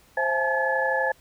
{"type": "tone cluster", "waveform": "sine", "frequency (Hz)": [527, 669, 842, 874, 1713], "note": ["C5", "E5", "G#5", "A5", "A6"], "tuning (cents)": [12, 25, 24, -12, -47], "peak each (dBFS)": [-26, -32, -29, -31, -25], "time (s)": [0.17, 1.12], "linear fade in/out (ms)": 5, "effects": ["pink hiss -57 dBFS RMS until 1.2 s"]}